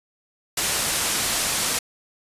white low-pass noise, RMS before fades -24 dBFS, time 0.57-1.79 s, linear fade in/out 5 ms, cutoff 11000 Hz, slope 24 dB/octave, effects resampled to 32000 Hz

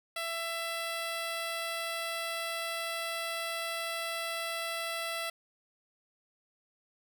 10% pulse tone, 667 Hz, E5, 20 cents sharp, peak -25 dBFS, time 0.16-5.3 s, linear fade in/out 5 ms, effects none

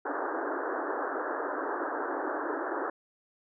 pink band-pass noise, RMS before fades -33 dBFS, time 0.05-2.9 s, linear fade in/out 5 ms, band 280 to 1700 Hz, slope 96 dB/octave, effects none

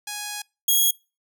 5% pulse tone pair in turn, 830.6 / 3308 Hz, G#5 / G#7, 0 / -8 cents, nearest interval 2 octaves, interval 2392 cents, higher second, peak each -18 / -8 dBFS, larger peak second, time 0.07-0.42 / 0.68-0.91 s, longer first, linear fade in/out 5 ms, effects noise-tail reverb RT60 0.3 s tail -26 dB re dry

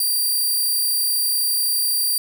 5% pulse tone, 4717 Hz, D8, 7 cents sharp, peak -11 dBFS, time 0-2.18 s, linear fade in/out 2 ms, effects none

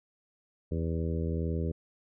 harmonic tone with a mistuned harmonic, 81.9 Hz, E2, 11 cents flat, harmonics 1 / 2 / 3 / 4 / 5 / 6 / 7, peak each -31 / -34 / -39 / -40 / -39 / -41 / -48 dBFS, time 0.71-1.72 s, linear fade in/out 10 ms, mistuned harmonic 7, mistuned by +17 cents, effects none

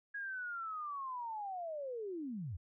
sine linear sweep, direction down, 1661.2 to 73.42 Hz, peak -39 dBFS, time 0.14-2.57 s, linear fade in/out 10 ms, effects none

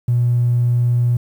triangle tone, 120.7 Hz, B2, 39 cents flat, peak -9 dBFS, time 0.08-1.17 s, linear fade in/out 5 ms, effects tanh soft clip ceiling -10 dBFS + 8-bit

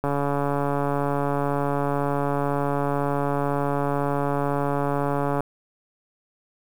click train, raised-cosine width 1 ms, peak -11 dBFS, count 763, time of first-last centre 0.04-5.406 s, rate 142 Hz, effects 7-bit

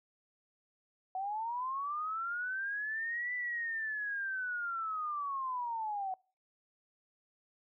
sine linear two-way sweep, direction up then down, 740 to 1990 to 740 Hz, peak -34 dBFS, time 1.15-6.14 s, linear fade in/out 2 ms, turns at 3.34 s, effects noise-tail reverb RT60 0.4 s tail -26 dB re dry

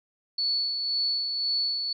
sine tone with tremolo, 4435 Hz, C#8, in tune, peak -23 dBFS, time 0.38-1.93 s, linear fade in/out 5 ms, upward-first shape sine, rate 1.9 Hz, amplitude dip 40%, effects none

